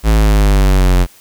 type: exponential sweep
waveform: square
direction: down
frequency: 55 to 44.3 Hz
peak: -8 dBFS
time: 0.03-1.07 s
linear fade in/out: 50 ms
effects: white hiss -44 dBFS RMS until 1.2 s